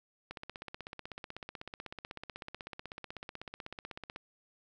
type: click train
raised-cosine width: 0.3 ms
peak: -26 dBFS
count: 63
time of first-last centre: 0.31-4.161 s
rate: 16.1 Hz
effects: none